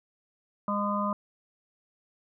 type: harmonic tone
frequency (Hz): 204.5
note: G#3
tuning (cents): -26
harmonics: 1 / 3 / 5 / 6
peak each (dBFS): -30 / -34 / -31 / -32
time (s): 0.68-1.13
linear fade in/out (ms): 2
effects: none